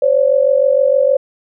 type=tone pair together; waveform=sine; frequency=523.3 / 569.8 Hz; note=C5 / C#5; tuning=0 / +48 cents; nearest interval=minor second; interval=148 cents; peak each=-12 dBFS; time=0.02-1.17 s; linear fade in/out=5 ms; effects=none